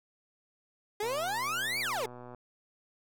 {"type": "exponential two-way sweep", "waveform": "30% pulse", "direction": "up then down", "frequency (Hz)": [404, 2397, 404], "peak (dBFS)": -28, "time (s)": [1, 2.06], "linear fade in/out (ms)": 5, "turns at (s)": 1.8}
{"type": "click train", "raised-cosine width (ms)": 1, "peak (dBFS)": -33, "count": 163, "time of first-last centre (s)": [1.03, 2.347], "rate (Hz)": 123}
{"effects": []}